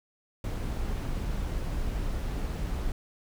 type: noise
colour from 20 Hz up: brown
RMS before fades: -31 dBFS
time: 0.44-2.92 s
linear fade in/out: 2 ms
effects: none